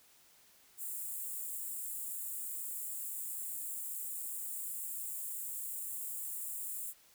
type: high-pass noise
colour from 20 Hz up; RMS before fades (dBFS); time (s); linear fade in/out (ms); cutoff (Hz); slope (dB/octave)
white; -41; 0.77-6.94; 50; 7200; 96
effects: white hiss -64 dBFS RMS until 7.14 s